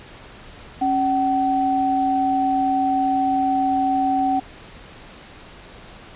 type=tone pair together; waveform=sine; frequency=274.2 / 759.6 Hz; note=C#4 / F#5; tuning=-19 / +45 cents; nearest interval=octave + tritone; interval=1764 cents; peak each=-22 / -18 dBFS; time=0.81-4.4 s; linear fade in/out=10 ms; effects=pink hiss -42 dBFS RMS until 6.15 s + resampled to 8000 Hz